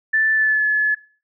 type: tone with pitch glide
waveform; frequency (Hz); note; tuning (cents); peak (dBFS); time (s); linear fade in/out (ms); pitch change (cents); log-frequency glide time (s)
sine; 1760 to 1713.9; A6 to A6; 0 to -46; -14; 0.13-0.95; 10; -46; 0.33-0.65
effects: noise-tail reverb RT60 0.4 s tail -19 dB re dry